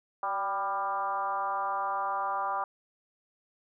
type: tone with frequency modulation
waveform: sine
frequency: 987.8 Hz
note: B5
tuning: in tune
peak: -28 dBFS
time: 0.23-2.64 s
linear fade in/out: 2 ms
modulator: 203 Hz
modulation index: 1.5
effects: none